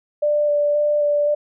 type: tone with vibrato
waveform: sine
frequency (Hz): 589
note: D5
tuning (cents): +5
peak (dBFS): -15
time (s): 0.22-1.35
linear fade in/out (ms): 10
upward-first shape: square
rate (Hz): 1.9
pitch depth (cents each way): 10
effects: none